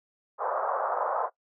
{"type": "band-pass noise", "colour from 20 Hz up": "pink", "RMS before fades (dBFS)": -29, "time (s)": [0.38, 1.3], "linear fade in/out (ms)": 50, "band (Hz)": [510, 1300], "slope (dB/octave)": 48, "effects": ["noise-tail reverb RT60 0.1 s tail -18 dB re dry"]}